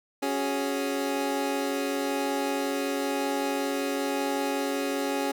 25% pulse chord, C# suspended fourth, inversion none, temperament equal, 277.2 / 370 / 415.3 Hz, C#4 / F#4 / G#4, 0 / 0 / 0 cents, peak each -25 / -31 / -28 dBFS, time 0.22-5.32 s, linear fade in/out 10 ms, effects none

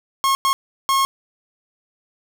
45% pulse tone bursts at uneven times, 1084 Hz, C#6, 39 cents flat, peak -15 dBFS, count 3, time 0.24-0.35 / 0.45-0.53 / 0.89-1.05 s, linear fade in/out 0 ms, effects none

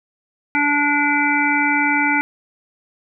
harmonic tone, 290.4 Hz, D4, 19 cents flat, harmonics 1 / 3 / 5 / 7 / 8, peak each -21 / -21 / -21 / -21 / -21 dBFS, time 0.55-2.21 s, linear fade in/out 0 ms, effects none

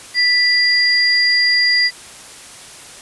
sine tone pair together, 1975.5 / 4795 Hz, B6 / D8, 0 / +35 cents, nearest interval octave + minor third, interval 1535 cents, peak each -14 dBFS, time 0.14-1.91 s, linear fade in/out 50 ms, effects white hiss -37 dBFS RMS until 3.01 s + resampled to 24000 Hz

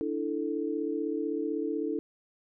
sine chord, D suspended second, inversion none, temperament equal, 293.7 / 329.6 / 440 Hz, D4 / E4 / A4, 0 / 0 / 0 cents, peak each -33 dBFS, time 0.01-1.99 s, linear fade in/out 0 ms, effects none

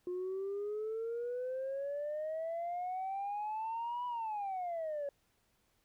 sine exponential two-way sweep, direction up then down, 355.4 to 987.8 to 557 Hz, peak -34 dBFS, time 0.07-5.09 s, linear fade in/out 2 ms, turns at 4.06 s, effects tanh soft clip ceiling -33 dBFS + pink hiss -75 dBFS RMS until 5.84 s

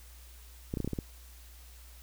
clicks, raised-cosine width 3 ms, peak -20 dBFS, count 7, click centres 0.739 / 0.772 / 0.803 / 0.846 / 0.876 / 0.933 / 0.988 s, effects added 60 Hz sine -50 dBFS peak until 2.02 s + white hiss -57 dBFS RMS until 2.02 s

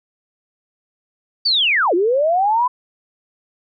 sine linear two-way sweep, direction down then up, 4699 to 329.6 to 1018 Hz, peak -13 dBFS, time 1.45-2.68 s, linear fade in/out 10 ms, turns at 1.94 s, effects none

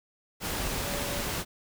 sine tone in noise, 572 Hz, D5, 46 cents flat, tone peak -38 dBFS, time 0.83-1.27 s, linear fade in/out 50 ms, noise pink, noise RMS -32 dBFS, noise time 0.4-1.45 s, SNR -9 dB, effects none

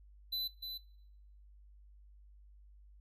square tone with echo, 4005 Hz, B7, 23 cents sharp, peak -35 dBFS, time 0.32-0.48 s, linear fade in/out 10 ms, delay 300 ms, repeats 1, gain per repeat -6 dB, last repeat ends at 0.78 s, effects noise-tail reverb RT60 0.8 s tail -21 dB re dry + added 50 Hz sine -56 dBFS peak until 3 s

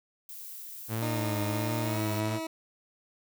violet noise, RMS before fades -43 dBFS, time 0.29-2.2 s, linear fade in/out 2 ms
sawtooth tone with vibrato, 110 Hz, A2, in tune, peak -26 dBFS, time 0.88-2.4 s, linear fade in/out 50 ms, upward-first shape triangle, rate 1.4 Hz, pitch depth 86 cents each way
20% pulse tone with pitch glide, 306.1 to 322.8 Hz, D#4 to E4, -28 to -36 cents, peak -28 dBFS, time 1.02-2.47 s, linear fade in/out 5 ms, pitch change +92 cents, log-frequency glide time 1.79-2.03 s
effects none

